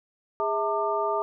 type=tone cluster; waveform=sine; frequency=411.9 / 650 / 902 / 1193 Hz; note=G#4 / E5 / A5 / D6; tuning=-14 / -24 / +43 / +27 cents; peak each=-29 dBFS; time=0.4-1.22 s; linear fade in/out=0 ms; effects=none